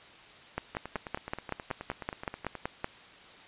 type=two click trains; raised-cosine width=0.5 ms; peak=-16 / -23 dBFS; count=13 / 18; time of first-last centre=0.58-2.844 / 0.75-2.553 s; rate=5.3 / 9.43 Hz; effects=white hiss -52 dBFS RMS until 3.47 s + resampled to 8000 Hz